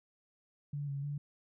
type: tone with pitch steps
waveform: sine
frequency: 144.4 / 139.7 / 144.6 Hz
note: D3 / C#3 / D3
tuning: -29 / +14 / -27 cents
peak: -35 dBFS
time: 0.73-1.18 s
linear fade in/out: 5 ms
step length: 150 ms
effects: none